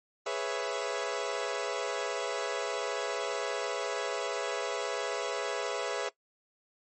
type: chord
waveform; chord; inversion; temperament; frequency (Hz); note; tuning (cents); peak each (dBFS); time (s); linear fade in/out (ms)
sawtooth; C# minor seventh; second; equal with one note detuned; 415.3 / 493.9 / 554.4 / 663.5; G#4 / B4 / C#5 / E5; 0 / 0 / 0 / +11; -33; 0.26-6.09; 5
effects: noise-tail reverb RT60 0.1 s tail -19 dB re dry + MP3 32 kbps